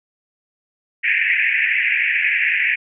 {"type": "band-pass noise", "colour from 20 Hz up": "white", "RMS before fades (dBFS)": -18, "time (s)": [1.03, 2.76], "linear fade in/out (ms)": 20, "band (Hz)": [1700, 2600], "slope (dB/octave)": 96, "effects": []}